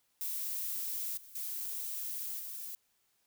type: noise with level steps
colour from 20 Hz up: violet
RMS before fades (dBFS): -37 / -54 / -39 / -43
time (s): 0.21-2.75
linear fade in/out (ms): 0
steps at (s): 1.17 / 1.35 / 2.39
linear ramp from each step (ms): 5
effects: white hiss -75 dBFS RMS until 3.26 s